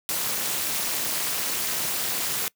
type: noise with amplitude modulation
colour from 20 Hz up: white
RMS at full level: -23 dBFS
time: 0.09-2.48 s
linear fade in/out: 0 ms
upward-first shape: sine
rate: 294 Hz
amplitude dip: 95%
effects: noise-tail reverb RT60 0.1 s tail -23 dB re dry + high-pass 100 Hz 12 dB/octave